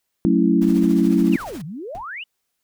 sine chord, F# minor seventh, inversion none, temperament equal, 185 / 220 / 277.2 / 329.6 Hz, F#3 / A3 / C#4 / E4, 0 / 0 / 0 / 0 cents, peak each -19 dBFS, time 0.25-1.36 s, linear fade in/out 0 ms
pink noise with tremolo, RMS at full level -37 dBFS, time 0.61-1.62 s, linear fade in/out 10 ms, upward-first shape triangle, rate 14 Hz, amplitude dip 65%
sine exponential two-way sweep, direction down then up, 3056 to 138.9 to 3056 Hz, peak -29 dBFS, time 1.32-2.24 s, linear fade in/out 10 ms, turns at 1.64 s
brown noise with exponential decay, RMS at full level -30 dBFS, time 1.95-2.07 s, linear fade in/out 0 ms, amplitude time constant 25 ms
effects white hiss -75 dBFS RMS until 2.63 s

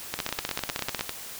two click trains, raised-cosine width 0.2 ms, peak -10 / -12 dBFS, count 15 / 10, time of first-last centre 0.14-1.01 / 0.19-1.094 s, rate 16.1 / 9.96 Hz, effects white hiss -40 dBFS RMS until 1.39 s

